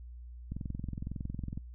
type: click train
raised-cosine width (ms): 5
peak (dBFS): -25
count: 24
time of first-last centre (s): 0.52-1.575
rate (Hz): 21.8
effects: noise-tail reverb RT60 0.1 s tail -25 dB re dry + added 60 Hz sine -44 dBFS peak until 1.74 s